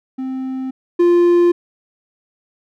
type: tone pair in turn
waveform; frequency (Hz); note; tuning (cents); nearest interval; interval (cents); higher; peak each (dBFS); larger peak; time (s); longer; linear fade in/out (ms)
triangle; 261.6 / 348.3; C4 / F4; 0 / -5; perfect fourth; 495; second; -19 / -7; second; 0.18-0.71 / 0.99-1.52; neither; 10
effects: none